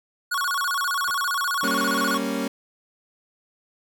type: tone with vibrato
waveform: square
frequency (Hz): 1271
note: D#6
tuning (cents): +36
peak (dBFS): -23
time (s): 0.31-2.18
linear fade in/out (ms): 10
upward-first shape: square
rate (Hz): 15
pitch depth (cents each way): 230
type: clicks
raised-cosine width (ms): 0.5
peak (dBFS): -25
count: 2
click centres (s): 1.085 / 1.099
type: chord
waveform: 30% pulse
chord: G diminished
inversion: none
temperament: equal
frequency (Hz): 196 / 233.1 / 277.2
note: G3 / Bb3 / Db4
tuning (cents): 0 / 0 / 0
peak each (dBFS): -28 / -26 / -25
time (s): 1.63-2.48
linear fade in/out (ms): 5
effects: none